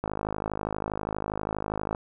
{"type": "click train", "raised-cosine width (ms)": 1, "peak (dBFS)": -15, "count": 101, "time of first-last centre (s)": [0.04, 1.948], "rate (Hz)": 52.4, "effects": []}